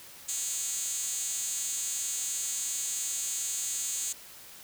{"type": "tone with high-pass filter", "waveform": "5% pulse", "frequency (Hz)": 277.2, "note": "C#4", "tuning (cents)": 0, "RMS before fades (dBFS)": -33, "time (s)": [0.28, 4.13], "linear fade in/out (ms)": 10, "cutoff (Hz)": 6400, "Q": 4.8, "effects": ["white hiss -49 dBFS RMS until 4.63 s"]}